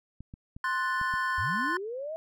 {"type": "clicks", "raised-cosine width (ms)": 5, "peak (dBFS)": -30, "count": 5, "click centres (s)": [0.206, 0.339, 0.565, 1.014, 1.139]}
{"type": "chord", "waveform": "triangle", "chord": "F# diminished", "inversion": "second", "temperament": "equal", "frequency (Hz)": [1046.5, 1480, 1760], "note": ["C6", "F#6", "A6"], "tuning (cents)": [0, 0, 0], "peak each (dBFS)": [-28, -30, -31], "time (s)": [0.64, 1.77], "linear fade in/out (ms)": 2}
{"type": "linear sweep", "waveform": "sine", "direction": "up", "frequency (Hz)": [71.8, 658], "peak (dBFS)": -33, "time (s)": [1.38, 2.16], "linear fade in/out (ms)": 0}
{"effects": []}